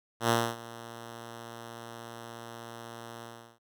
5% pulse tone with ADSR envelope, 116.54 Hz, A#2, in tune, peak -11 dBFS, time 0.2-3.59 s, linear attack 96 ms, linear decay 260 ms, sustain -20 dB, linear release 360 ms, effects none

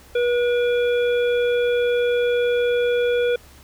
harmonic tone with a mistuned harmonic, 484.1 Hz, B4, 35 cents flat, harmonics 1 / 3 / 5 / 7, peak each -17 / -29 / -33 / -34 dBFS, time 0.15-3.36 s, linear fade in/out 5 ms, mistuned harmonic 5, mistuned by -20 cents, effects added 68 Hz sine -49 dBFS peak until 3.63 s + pink hiss -49 dBFS RMS until 3.63 s

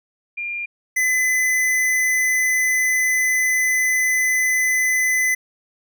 sine / square tone pair in turn, 2400 / 2018 Hz, D7 / B6, +37 / +37 cents, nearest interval minor third, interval 300 cents, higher first, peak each -24 / -17 dBFS, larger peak second, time 0.37-0.66 / 0.96-5.35 s, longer second, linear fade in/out 10 ms, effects none

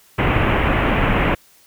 pink low-pass noise, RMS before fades -17 dBFS, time 0.18-1.35 s, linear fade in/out 10 ms, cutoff 2800 Hz, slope 48 dB/octave, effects white hiss -52 dBFS RMS until 1.66 s

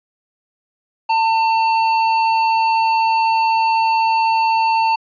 sine tone with hard clipping, 898 Hz, A5, 35 cents sharp, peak -15 dBFS, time 1.09-4.96 s, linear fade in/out 10 ms, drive 12 dB, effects resampled to 11025 Hz

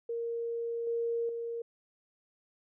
sine tone with level steps, 465.7 Hz, A#4, 2 cents flat, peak -32 / -29 / -34 dBFS, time 0.09-1.62 s, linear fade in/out 5 ms, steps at 0.87 / 1.29 s, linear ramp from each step 2 ms, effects none

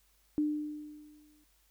sine tone with exponential decay, 300 Hz, D4, 37 cents sharp, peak -25 dBFS, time 0.38-1.44 s, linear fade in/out 0 ms, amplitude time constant 230 ms, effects added 50 Hz sine -70 dBFS peak until 1.7 s + white hiss -70 dBFS RMS until 1.7 s

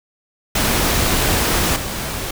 pink noise with level steps, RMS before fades -17 / -25 dBFS, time 0.55-2.31 s, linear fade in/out 5 ms, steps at 1.76 s, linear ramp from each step 2 ms, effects none

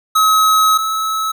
square tone pair in turn, 1280 / 1295.6 Hz, D#6 / E6, +49 / -30 cents, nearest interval unison, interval 21 cents, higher second, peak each -10 / -17 dBFS, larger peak first, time 0.15-0.78 / 0.78-1.32 s, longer first, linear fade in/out 10 ms, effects none

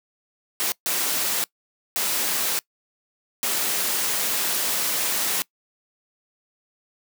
white noise bursts at uneven times, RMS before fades -24 dBFS, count 4, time 0.6-0.72 / 0.86-1.44 / 1.96-2.59 / 3.43-5.42 s, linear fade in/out 0 ms, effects noise-tail reverb RT60 0.1 s tail -23 dB re dry + high-pass 200 Hz 12 dB/octave

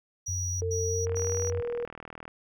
triangle tone bursts, 5800 Hz, F#8, 35 cents flat, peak -31 dBFS, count 3, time 0.26-1.504 s, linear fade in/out 10 ms, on 350 ms, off 97 ms
sine tone with vibrato, 90.5 Hz, F#2, 38 cents flat, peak -30 dBFS, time 0.28-1.61 s, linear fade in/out 10 ms, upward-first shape sine, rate 8.1 Hz, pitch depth 12 cents each way
sine tone with pitch glide, 450.3 to 477.1 Hz, A4 to A#4, +40 to +40 cents, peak -29 dBFS, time 0.62-1.85 s, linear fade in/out 0 ms, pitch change +100 cents, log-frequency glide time 0.82-1.48 s
click train, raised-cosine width 0.5 ms, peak -26 dBFS, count 49, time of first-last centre 1.07-2.279 s, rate 39.7 Hz
effects none

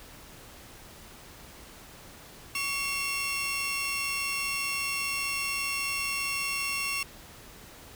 sawtooth tone cluster, 1123 / 2166 / 2725 Hz, C#6 / C#7 / F7, +22 / -41 / -43 cents, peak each -33 / -34 / -27 dBFS, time 2.55-7.03 s, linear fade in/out 2 ms, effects pink hiss -49 dBFS RMS until 7.95 s

